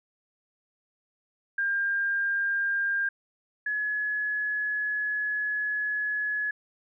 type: tone pair in turn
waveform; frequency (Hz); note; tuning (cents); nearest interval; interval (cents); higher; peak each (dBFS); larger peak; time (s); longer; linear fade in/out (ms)
sine; 1602 / 1695.9; G6 / G#6; +37 / +36; minor second; 99; second; -24 / -26; first; 1.58-3.09 / 3.66-6.51; second; 5
effects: none

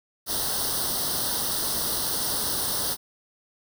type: noise with comb filter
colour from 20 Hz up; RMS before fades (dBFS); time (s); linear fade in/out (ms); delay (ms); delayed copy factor
white; -27; 0.26-2.97; 50; 0.21; +0.9
effects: none

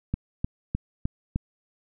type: click train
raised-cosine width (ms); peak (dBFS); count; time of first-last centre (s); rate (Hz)
5; -13; 5; 0.14-1.36; 3.28
effects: none

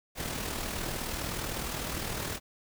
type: noise with amplitude modulation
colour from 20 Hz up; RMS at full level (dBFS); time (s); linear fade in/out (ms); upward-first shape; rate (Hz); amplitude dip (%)
pink; -33; 0.15-2.4; 50; sine; 39.6; 45
effects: none

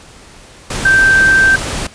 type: tone in noise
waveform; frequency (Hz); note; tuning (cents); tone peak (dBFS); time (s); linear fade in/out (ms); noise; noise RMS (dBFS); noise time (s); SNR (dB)
sine; 1563; G6; -6; -6; 0.85-1.56; 5; pink; -20; 0.7-1.87; +11
effects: pink hiss -39 dBFS RMS until 1.94 s + resampled to 22050 Hz

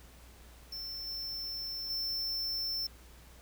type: tone with level steps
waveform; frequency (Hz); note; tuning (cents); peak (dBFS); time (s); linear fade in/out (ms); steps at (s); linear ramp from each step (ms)
square; 5350; E8; +25; -39 / -37 / -33; 0.72-2.87; 5; 1.07 / 1.9; 2
effects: added 60 Hz sine -54 dBFS peak until 3.41 s + pink hiss -58 dBFS RMS until 3.41 s

